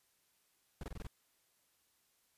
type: noise bursts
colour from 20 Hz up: brown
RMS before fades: -43 dBFS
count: 6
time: 0.81-1.07 s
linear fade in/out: 2 ms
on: 25 ms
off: 22 ms
effects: white hiss -75 dBFS RMS until 2.37 s + resampled to 32000 Hz